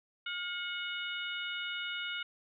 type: harmonic tone with a mistuned harmonic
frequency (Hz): 730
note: F#5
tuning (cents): -24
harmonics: 2 / 3 / 4 / 5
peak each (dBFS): -39 / -42 / -40 / -44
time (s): 0.26-2.23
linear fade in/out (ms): 5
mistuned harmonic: 2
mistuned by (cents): -49
effects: none